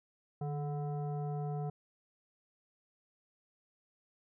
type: tone with frequency modulation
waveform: sine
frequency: 149.9 Hz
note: D3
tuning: 36 cents sharp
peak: -34 dBFS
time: 0.41-1.7 s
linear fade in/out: 5 ms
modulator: 581 Hz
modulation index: 0.69
effects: none